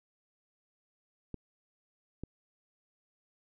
clicks, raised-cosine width 3 ms, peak -26 dBFS, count 2, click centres 1.343 / 2.236 s, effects none

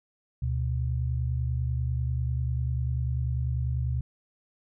sine tone pair together, 73.32 / 123.47 Hz, D2 / B2, -2 / 0 cents, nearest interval major sixth, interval 902 cents, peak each -28 dBFS, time 0.42-4.01 s, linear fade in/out 5 ms, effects none

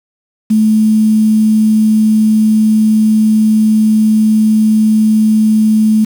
sine tone with quantisation, 216.7 Hz, A3, 26 cents flat, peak -6 dBFS, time 0.5-6.05 s, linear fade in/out 10 ms, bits 5, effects none

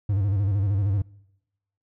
triangle tone with vibrato, 99.4 Hz, G2, 25 cents sharp, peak -18 dBFS, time 0.09-1.02 s, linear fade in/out 5 ms, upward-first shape square, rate 13 Hz, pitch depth 72 cents each way, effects noise-tail reverb RT60 0.9 s tail -24 dB re dry

